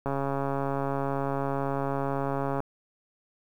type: click train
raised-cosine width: 1 ms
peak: -16 dBFS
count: 352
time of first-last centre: 0.06-2.603 s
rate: 138 Hz
effects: 9-bit